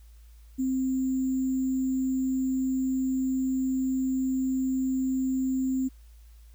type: tone with sample-and-hold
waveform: sine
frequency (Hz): 261.6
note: C4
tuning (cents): 0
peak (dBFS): -24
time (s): 0.58-5.89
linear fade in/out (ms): 20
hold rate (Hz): 7350
effects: added 56 Hz sine -48 dBFS peak until 6.54 s + white hiss -65 dBFS RMS until 6.54 s